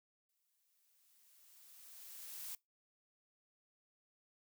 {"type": "noise with exponential growth", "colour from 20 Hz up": "blue", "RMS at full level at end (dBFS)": -45, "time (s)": [0.29, 2.55], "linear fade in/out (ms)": 2, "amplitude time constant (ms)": 490, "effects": ["noise-tail reverb RT60 0.2 s tail -23 dB re dry"]}